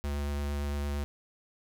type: tone with vibrato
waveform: square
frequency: 71.9 Hz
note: D2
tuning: 36 cents flat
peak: -31 dBFS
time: 0.04-1.04 s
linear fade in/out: 0 ms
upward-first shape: triangle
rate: 8.8 Hz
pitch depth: 14 cents each way
effects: none